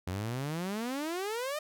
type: exponential sweep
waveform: sawtooth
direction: up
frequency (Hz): 87.31 to 622.3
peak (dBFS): -29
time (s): 0.07-1.59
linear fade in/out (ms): 5
effects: none